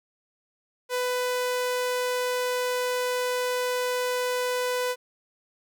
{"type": "tone", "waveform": "sawtooth", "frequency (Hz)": 498.2, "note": "B4", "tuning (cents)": 15, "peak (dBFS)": -21, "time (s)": [0.89, 4.96], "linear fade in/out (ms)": 50, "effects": []}